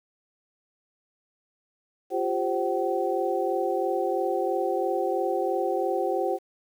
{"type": "tone cluster", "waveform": "sine", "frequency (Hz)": [350.3, 393.3, 527, 761], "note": ["F4", "G4", "C5", "F#5"], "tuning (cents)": [5, 6, 12, 48], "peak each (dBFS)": -29, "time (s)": [2.1, 6.39], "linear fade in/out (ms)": 50, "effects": ["9-bit"]}